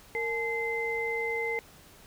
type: tone cluster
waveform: sine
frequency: 460.4 / 858 / 2070 Hz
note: A#4 / A5 / C7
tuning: -22 / -44 / -19 cents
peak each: -32 / -38 / -31 dBFS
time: 0.15-1.59 s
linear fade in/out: 0 ms
effects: pink hiss -54 dBFS RMS until 2.06 s